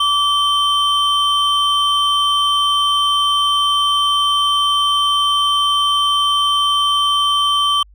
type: tone pair together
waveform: triangle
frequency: 1158 / 3106 Hz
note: D6 / G7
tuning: -25 / -17 cents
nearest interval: octave + perfect fourth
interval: 1708 cents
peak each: -14 dBFS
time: 0-7.83 s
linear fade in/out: 5 ms
effects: added 50 Hz sine -43 dBFS peak until 7.94 s